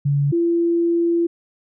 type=tone pair in turn; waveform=sine; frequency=142.3 / 339.6 Hz; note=C#3 / F4; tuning=+46 / -48 cents; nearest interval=octave + minor third; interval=1506 cents; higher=second; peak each=-15 dBFS; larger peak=neither; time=0.05-0.32 / 0.32-1.27 s; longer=second; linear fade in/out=10 ms; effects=none